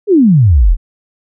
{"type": "exponential sweep", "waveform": "sine", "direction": "down", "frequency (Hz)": [440, 34.07], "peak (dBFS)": -4, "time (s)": [0.07, 0.77], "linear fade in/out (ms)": 50, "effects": []}